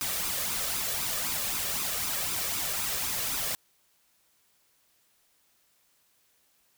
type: noise with flanger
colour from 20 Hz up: white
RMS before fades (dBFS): -31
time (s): 0.01-3.55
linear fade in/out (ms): 0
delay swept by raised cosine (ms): 0.8 to 1.77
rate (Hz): 3.9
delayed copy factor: +0.55
effects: white hiss -68 dBFS RMS until 6.77 s